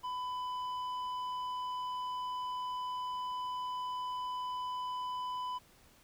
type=tone with tanh clipping; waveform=triangle; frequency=1000 Hz; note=B5; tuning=21 cents sharp; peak=-37 dBFS; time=0.03-5.59 s; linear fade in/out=20 ms; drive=12 dB; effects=pink hiss -63 dBFS RMS until 6.03 s